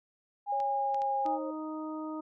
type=tone; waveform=sine; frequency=816 Hz; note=G#5; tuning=31 cents flat; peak=-28 dBFS; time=0.46-1.39 s; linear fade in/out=50 ms
type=tone with pitch glide; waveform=sine; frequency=554.4 to 537.4 Hz; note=C#5 to C5; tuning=0 to +46 cents; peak=-36 dBFS; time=0.52-1.51 s; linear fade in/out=5 ms; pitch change=-54 cents; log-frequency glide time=0.63-1.22 s
type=clicks; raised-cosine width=0.2 ms; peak=-30 dBFS; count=4; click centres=0.602 / 0.945 / 1.019 / 1.262 s
type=harmonic tone; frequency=311.1 Hz; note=D#4; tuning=in tune; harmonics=1 / 2 / 3 / 4; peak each=-36 / -44 / -45 / -45 dBFS; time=1.25-2.21 s; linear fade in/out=10 ms
effects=none